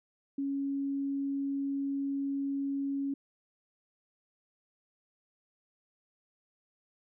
sine tone, 277.2 Hz, C#4, in tune, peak -30 dBFS, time 0.38-3.14 s, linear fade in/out 5 ms, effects none

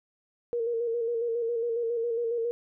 sine tone with vibrato, 466.2 Hz, A#4, in tune, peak -26 dBFS, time 0.53-2.51 s, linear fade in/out 0 ms, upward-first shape square, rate 7.3 Hz, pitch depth 37 cents each way, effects none

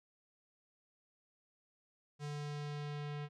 square tone with low-pass filter sweep, 146.83 Hz, D3, in tune, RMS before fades -42 dBFS, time 2.19-3.29 s, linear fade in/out 50 ms, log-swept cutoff 7000 to 3000 Hz, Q 1.2, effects none

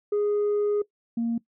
sine tone pair in turn, 413.9 / 232.3 Hz, G#4 / A#3, -6 / -6 cents, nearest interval minor seventh, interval 1000 cents, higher first, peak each -19 / -22 dBFS, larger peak first, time 0.12-0.82 / 1.17-1.38 s, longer first, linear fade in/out 5 ms, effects noise-tail reverb RT60 0.1 s tail -20 dB re dry + tanh soft clip ceiling -20 dBFS

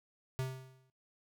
square tone with exponential decay, 130.81 Hz, C3, in tune, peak -32 dBFS, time 0.39-0.9 s, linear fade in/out 0 ms, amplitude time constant 110 ms, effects noise-tail reverb RT60 0.3 s tail -26 dB re dry

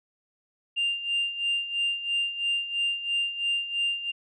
sine tone with tremolo, 2794 Hz, F7, in tune, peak -21 dBFS, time 0.76-4.12 s, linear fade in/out 20 ms, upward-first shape sine, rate 3 Hz, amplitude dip 75%, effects tanh soft clip ceiling -20 dBFS

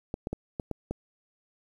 clicks, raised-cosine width 2 ms, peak -18 dBFS, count 6, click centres 0.141 / 0.271 / 0.33 / 0.598 / 0.713 / 0.91 s, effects 9-bit

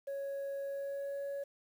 sine tone with pitch glide, 554.4 to 560.2 Hz, C#5 to C#5, 0 to +18 cents, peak -34 dBFS, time 0.07-1.44 s, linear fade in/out 10 ms, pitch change +18 cents, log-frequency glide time 0.62-1.24 s, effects tanh soft clip ceiling -35 dBFS + 10-bit

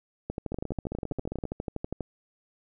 two click trains, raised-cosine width 2 ms, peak -20 / -18 dBFS, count 15 / 22, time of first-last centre 0.52-1.453 / 0.3-2.007 s, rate 15 / 12.3 Hz, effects none

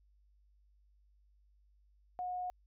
sine tone, 725 Hz, F#5, 35 cents flat, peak -36 dBFS, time 2.19-2.5 s, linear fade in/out 0 ms, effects added 50 Hz sine -65 dBFS peak until 2.66 s

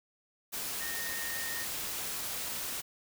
sine tone in noise, 1844 Hz, A#6, 19 cents flat, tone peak -39 dBFS, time 0.8-1.65 s, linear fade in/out 20 ms, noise white, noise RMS -37 dBFS, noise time 0.52-2.82 s, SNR -5 dB, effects none

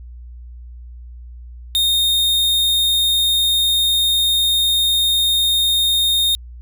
45% pulse tone, 3688 Hz, A#7, 19 cents flat, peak -14 dBFS, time 1.75-6.35 s, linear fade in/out 0 ms, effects added 60 Hz sine -33 dBFS peak until 6.61 s

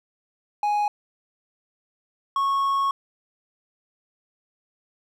triangle tone pair in turn, 830.6 / 1100.7 Hz, G#5 / C#6, 0 / -13 cents, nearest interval perfect fourth, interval 487 cents, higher second, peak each -18 dBFS, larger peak neither, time 0.63-0.88 / 2.36-2.91 s, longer second, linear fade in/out 2 ms, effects none

